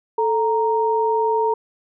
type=tone pair together; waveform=sine; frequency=440 / 931.2 Hz; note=A4 / A#5; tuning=0 / -2 cents; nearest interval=octave + minor second; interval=1298 cents; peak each=-19 dBFS; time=0.18-1.54 s; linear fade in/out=5 ms; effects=none